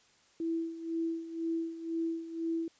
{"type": "tone with tremolo", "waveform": "sine", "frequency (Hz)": 329.6, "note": "E4", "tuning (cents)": 0, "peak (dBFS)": -29, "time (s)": [0.4, 2.68], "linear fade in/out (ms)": 2, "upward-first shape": "sine", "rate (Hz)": 2, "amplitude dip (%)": 75, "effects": ["white hiss -65 dBFS RMS until 2.79 s", "resampled to 16000 Hz"]}